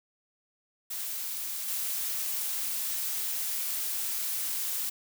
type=noise with level steps; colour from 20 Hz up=blue; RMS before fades=-35 / -32 dBFS; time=0.9-4.9 s; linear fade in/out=10 ms; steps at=1.68 s; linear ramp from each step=2 ms; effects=none